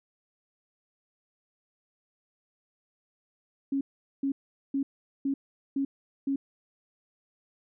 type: tone bursts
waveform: sine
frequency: 274.8 Hz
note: C#4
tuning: 15 cents flat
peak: -25 dBFS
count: 6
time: 3.72-6.36 s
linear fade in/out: 5 ms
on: 90 ms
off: 420 ms
effects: none